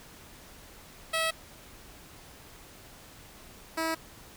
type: tone pair in turn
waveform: 10% pulse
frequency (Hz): 648 / 324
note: E5 / E4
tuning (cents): -30 / -30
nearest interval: octave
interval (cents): 1200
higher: first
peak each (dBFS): -18 / -20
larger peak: first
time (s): 1.13-1.31 / 3.77-3.95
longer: neither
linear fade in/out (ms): 10
effects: pink hiss -51 dBFS RMS until 4.36 s

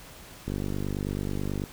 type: click train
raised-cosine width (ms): 3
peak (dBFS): -18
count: 58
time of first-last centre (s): 0.48-1.639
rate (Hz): 49.2
effects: pink hiss -47 dBFS RMS until 1.72 s

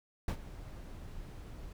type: noise with ADSR envelope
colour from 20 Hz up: brown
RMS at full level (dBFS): -30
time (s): 0.28-1.73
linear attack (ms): 3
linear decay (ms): 79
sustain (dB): -16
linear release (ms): 6
effects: none

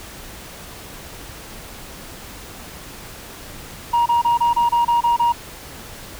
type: tone bursts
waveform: sine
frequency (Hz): 946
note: A#5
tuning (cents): +25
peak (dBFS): -11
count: 9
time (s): 3.93-5.324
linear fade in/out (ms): 10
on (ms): 130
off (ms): 28
effects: tanh soft clip ceiling -12 dBFS + pink hiss -37 dBFS RMS until 6.19 s

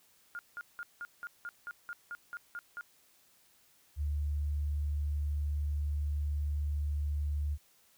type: tone bursts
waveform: sine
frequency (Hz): 1417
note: F6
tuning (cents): +25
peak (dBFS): -38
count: 12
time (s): 0.35-2.81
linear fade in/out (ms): 0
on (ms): 40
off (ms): 180
type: tone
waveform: sine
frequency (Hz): 73.42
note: D2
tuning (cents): 0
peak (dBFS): -30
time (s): 3.96-7.58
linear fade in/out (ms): 50
effects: white hiss -66 dBFS RMS until 7.97 s

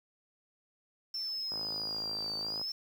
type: exponential two-way sweep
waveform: sine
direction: down then up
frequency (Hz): 5360 to 4570 to 5360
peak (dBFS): -34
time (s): 1.14-2.72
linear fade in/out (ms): 5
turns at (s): 2.38
type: click train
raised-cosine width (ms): 1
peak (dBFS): -31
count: 60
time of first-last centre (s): 1.52-2.615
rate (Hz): 53.9
effects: high-pass 80 Hz 12 dB/octave + 9-bit

